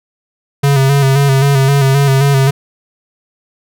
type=tone with vibrato; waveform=square; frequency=137.6 Hz; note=C#3; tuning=12 cents flat; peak=-8 dBFS; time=0.63-2.51 s; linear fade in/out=10 ms; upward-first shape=square; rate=3.8 Hz; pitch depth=39 cents each way; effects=none